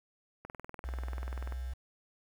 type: click train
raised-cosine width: 0.5 ms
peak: -27 dBFS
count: 23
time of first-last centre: 0.45-1.523 s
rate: 20.5 Hz
type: tone with pitch glide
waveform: sine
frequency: 62.8 to 63.27 Hz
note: B1 to B1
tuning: +30 to +43 cents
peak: -35 dBFS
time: 0.84-1.74 s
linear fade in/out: 10 ms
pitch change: +13 cents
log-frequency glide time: 1.24-1.41 s
effects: low-pass 2000 Hz 12 dB/octave + 9-bit